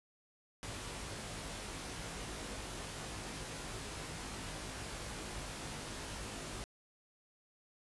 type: noise with comb filter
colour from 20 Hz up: pink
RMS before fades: -44 dBFS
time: 0.63-6.64 s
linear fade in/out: 0 ms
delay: 19 ms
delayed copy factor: +0.75
effects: resampled to 24000 Hz